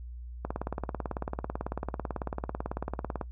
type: click train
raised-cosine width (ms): 1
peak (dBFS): -18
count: 51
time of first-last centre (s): 0.45-3.212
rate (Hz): 18.1
effects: noise-tail reverb RT60 0.1 s tail -20 dB re dry + added 60 Hz sine -39 dBFS peak until 3.31 s